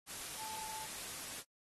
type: tone in noise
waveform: sine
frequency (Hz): 874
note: A5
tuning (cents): -12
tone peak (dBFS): -47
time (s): 0.37-0.87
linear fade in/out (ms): 50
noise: white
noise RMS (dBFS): -45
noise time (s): 0.06-1.44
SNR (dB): -5
effects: noise-tail reverb RT60 0.1 s tail -25 dB re dry + AAC 32 kbps